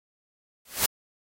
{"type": "noise with exponential growth", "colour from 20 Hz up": "white", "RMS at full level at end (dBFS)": -18, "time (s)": [0.65, 0.86], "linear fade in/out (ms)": 5, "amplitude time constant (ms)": 45, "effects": ["AAC 48 kbps"]}